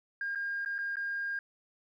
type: tone with dropouts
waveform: sine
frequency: 1613 Hz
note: G6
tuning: 49 cents sharp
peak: -31 dBFS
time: 0.21-1.39 s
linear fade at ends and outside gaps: 2 ms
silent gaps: 0.35-0.356 / 0.649-0.659 / 0.782-0.787 / 0.957-0.968 s
effects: tanh soft clip ceiling -27 dBFS + 12-bit